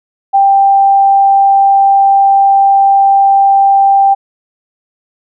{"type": "tone", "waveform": "sine", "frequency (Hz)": 788, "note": "G5", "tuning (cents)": 9, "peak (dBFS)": -4, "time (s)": [0.33, 4.15], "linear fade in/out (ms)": 20, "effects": []}